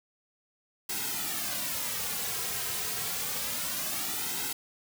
white noise with flanger, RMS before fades -33 dBFS, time 0.89-4.53 s, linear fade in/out 5 ms, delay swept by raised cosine 1.7 to 3.5 ms, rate 0.28 Hz, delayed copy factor -0.75, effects none

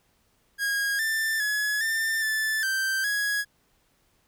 45% pulse tone with pitch steps, 1637 / 1779 / 1693 / 1792 / 1753 / 1562 / 1665 Hz, G#6 / A6 / G#6 / A6 / A6 / G6 / G#6, -25 / +19 / +33 / +31 / -7 / -7 / +4 cents, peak -24 dBFS, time 0.58-3.45 s, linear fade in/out 50 ms, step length 410 ms, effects pink hiss -67 dBFS RMS until 4.27 s

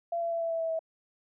sine tone with pitch steps, 681 / 675.5 / 670.1 / 664.7 / 659.3 / 654 / 648.7 Hz, F5 / E5 / E5 / E5 / E5 / E5 / E5, -44 / +42 / +28 / +14 / 0 / -14 / -28 cents, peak -28 dBFS, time 0.12-0.792 s, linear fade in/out 5 ms, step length 96 ms, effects none

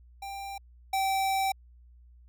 square tone pair in turn, 790 / 774.2 Hz, G5 / G5, +13 / -22 cents, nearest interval unison, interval 35 cents, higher first, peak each -37 / -26 dBFS, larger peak second, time 0.22-0.58 / 0.93-1.52 s, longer second, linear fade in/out 5 ms, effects added 60 Hz sine -52 dBFS peak until 2.28 s

